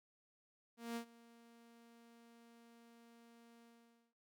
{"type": "tone with ADSR envelope", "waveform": "sawtooth", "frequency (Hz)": 233.1, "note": "A#3", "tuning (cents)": 0, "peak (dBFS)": -36, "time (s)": [0.77, 4.14], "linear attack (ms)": 190, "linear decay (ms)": 89, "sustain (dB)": -22, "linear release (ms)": 510, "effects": []}